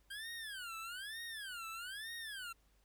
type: tone with vibrato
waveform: 25% pulse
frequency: 1568 Hz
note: G6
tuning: in tune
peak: -40 dBFS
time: 0.1-2.53 s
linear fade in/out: 10 ms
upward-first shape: sine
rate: 1.1 Hz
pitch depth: 300 cents each way
effects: added 50 Hz sine -70 dBFS peak until 2.84 s + pink hiss -75 dBFS RMS until 2.84 s